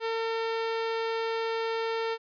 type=tone; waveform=sawtooth; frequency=452.7 Hz; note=A4; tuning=49 cents sharp; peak=-24 dBFS; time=0-2.18 s; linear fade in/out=50 ms; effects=resampled to 11025 Hz